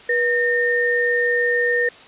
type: tone pair together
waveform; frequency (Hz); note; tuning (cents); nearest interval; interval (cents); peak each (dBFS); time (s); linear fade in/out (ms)
sine; 483.9 / 1827; B4 / A#6; -35 / -35; octave + major seventh; 2300; -20 / -18; 0.09-1.89; 5
effects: white hiss -43 dBFS RMS until 2.07 s + resampled to 8000 Hz